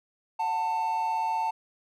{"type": "tone pair together", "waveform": "triangle", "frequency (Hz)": [735, 891.4], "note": ["F#5", "A5"], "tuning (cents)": [-12, 22], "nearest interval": "minor third", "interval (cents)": 334, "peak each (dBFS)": [-32, -24], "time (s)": [0.39, 1.51], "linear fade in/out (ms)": 10, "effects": []}